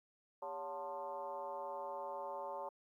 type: tone with frequency modulation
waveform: sine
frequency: 726 Hz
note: F#5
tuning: 33 cents flat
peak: -40 dBFS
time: 0.42-2.69 s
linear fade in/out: 5 ms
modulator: 163 Hz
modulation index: 1.9
effects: high-pass 400 Hz 12 dB/octave + 13-bit